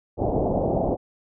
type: low-pass noise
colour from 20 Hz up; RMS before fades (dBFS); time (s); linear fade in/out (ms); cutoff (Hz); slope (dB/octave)
white; -23; 0.17-0.97; 50; 750; 48
effects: none